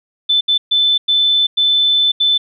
sine tone bursts at uneven times, 3520 Hz, A7, in tune, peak -10 dBFS, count 6, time 0.29-0.41 / 0.48-0.58 / 0.71-0.98 / 1.08-1.47 / 1.57-2.12 / 2.2-2.38 s, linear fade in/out 10 ms, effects none

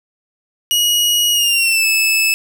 sawtooth tone with pitch glide, 2900 to 2614 Hz, F#7 to E7, -35 to -15 cents, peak -9 dBFS, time 0.71-2.34 s, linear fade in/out 0 ms, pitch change -180 cents, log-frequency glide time 1.32-1.86 s, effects none

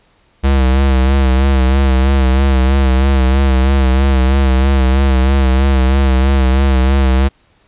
square tone with vibrato, 66.4 Hz, C2, 26 cents sharp, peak -9 dBFS, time 0.43-7.29 s, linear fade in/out 20 ms, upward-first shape sine, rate 3.1 Hz, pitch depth 56 cents each way, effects pink hiss -54 dBFS RMS until 7.67 s + resampled to 8000 Hz

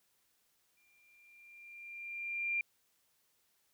sine tone with exponential growth, 2385 Hz, D7, 26 cents sharp, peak -30 dBFS, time 0.77-2.61 s, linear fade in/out 2 ms, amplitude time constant 400 ms, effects white hiss -75 dBFS RMS until 3.73 s

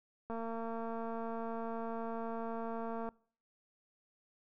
click train, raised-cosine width 1 ms, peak -28 dBFS, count 637, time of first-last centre 0.3-3.089 s, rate 228 Hz, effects noise-tail reverb RT60 0.5 s tail -24 dB re dry

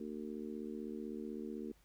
harmonic tone, 75.9 Hz, D#2, 42 cents flat, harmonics 3 / 4 / 5 / 6, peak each -44 / -47 / -47 / -51 dBFS, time 0-1.72 s, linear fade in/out 5 ms, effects added 50 Hz sine -66 dBFS peak until 1.84 s + pink hiss -71 dBFS RMS until 1.84 s

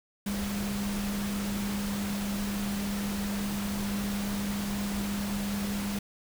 sine tone in noise, 201.9 Hz, G#3, 49 cents flat, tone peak -30 dBFS, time 0.26-5.99 s, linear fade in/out 5 ms, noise pink, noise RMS -37 dBFS, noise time 0.26-5.99 s, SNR +4 dB, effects none

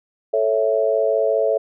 sine chord, A major, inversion none, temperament equal, 440 / 554.4 / 659.3 Hz, A4 / C#5 / E5, 0 / 0 / 0 cents, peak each -20 dBFS, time 0.33-1.58 s, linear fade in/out 10 ms, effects none

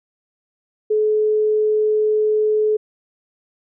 sine tone, 428.2 Hz, A4, 47 cents flat, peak -14 dBFS, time 0.9-2.77 s, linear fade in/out 10 ms, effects none

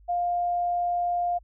sine tone, 703 Hz, F5, 11 cents sharp, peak -23 dBFS, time 0.08-1.39 s, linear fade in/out 20 ms, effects added 50 Hz sine -51 dBFS peak until 1.43 s

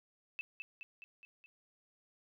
sine tone with echo, 2637 Hz, E7, in tune, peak -37 dBFS, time 0.39-0.41 s, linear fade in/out 0 ms, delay 210 ms, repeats 5, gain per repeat -4 dB, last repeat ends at 1.46 s, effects none

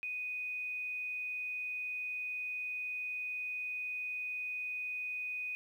sine tone with quantisation, 2489 Hz, D#7, in tune, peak -36 dBFS, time 0.03-5.55 s, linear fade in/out 0 ms, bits 11, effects none

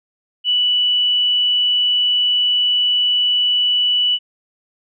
sine tone, 2960 Hz, F#7, in tune, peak -13 dBFS, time 0.44-4.19 s, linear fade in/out 50 ms, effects none

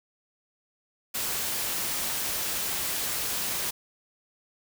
white noise, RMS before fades -30 dBFS, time 1.14-3.71 s, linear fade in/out 10 ms, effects none

